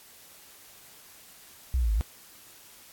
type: linear two-way sweep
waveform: sine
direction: down then up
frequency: 66.3 to 50.4 to 66.3 Hz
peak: -22 dBFS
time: 1.74-2.01 s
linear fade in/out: 0 ms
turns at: 1.95 s
effects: white hiss -52 dBFS RMS until 2.92 s + AAC 64 kbps